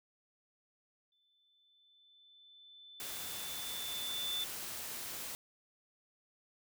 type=tone with exponential growth; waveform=sine; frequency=3520 Hz; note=A7; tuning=in tune; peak=-34 dBFS; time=1.12-4.44 s; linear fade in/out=2 ms; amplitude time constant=720 ms
type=noise; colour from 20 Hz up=white; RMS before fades=-43 dBFS; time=3-5.35 s; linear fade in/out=0 ms
effects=none